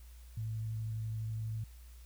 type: tone with vibrato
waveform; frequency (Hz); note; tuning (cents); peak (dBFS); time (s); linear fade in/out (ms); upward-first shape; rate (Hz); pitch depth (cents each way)
sine; 110.7; A2; +11; -35; 0.37-1.64; 5; sine; 12; 12
effects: added 60 Hz sine -50 dBFS peak until 2.05 s + white hiss -64 dBFS RMS until 2.05 s